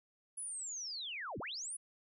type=linear two-way sweep; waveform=sine; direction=down then up; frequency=10370 to 54.5 to 10370 Hz; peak=-40 dBFS; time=0.37-1.77 s; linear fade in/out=10 ms; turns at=1.39 s; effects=none